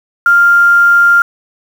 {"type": "tone with quantisation", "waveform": "sine", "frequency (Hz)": 1396.9, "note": "F6", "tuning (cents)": 0, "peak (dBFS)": -4, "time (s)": [0.26, 1.22], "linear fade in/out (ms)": 2, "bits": 5, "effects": []}